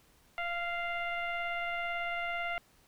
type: tone with frequency modulation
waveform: sine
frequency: 1389 Hz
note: F6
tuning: 10 cents flat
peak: -32 dBFS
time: 0.38-2.58 s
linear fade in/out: 0 ms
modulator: 699 Hz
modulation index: 1.6
effects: pink hiss -65 dBFS RMS until 2.87 s